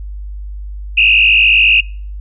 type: tone with frequency modulation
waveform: sine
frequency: 2660 Hz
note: E7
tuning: 15 cents sharp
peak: -6 dBFS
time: 0.97-1.81 s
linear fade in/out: 10 ms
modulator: 54.1 Hz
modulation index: 3.1
effects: noise-tail reverb RT60 0.5 s tail -26 dB re dry + added 50 Hz sine -23 dBFS peak until 2.2 s